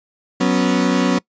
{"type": "chord", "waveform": "35% pulse", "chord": "F# suspended fourth", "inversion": "none", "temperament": "equal", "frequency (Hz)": [185, 246.9, 277.2], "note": ["F#3", "B3", "C#4"], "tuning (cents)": [0, 0, 0], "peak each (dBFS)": -17, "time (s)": [0.4, 1.19], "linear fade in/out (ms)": 10, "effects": ["noise-tail reverb RT60 0.1 s tail -24 dB re dry", "resampled to 16000 Hz"]}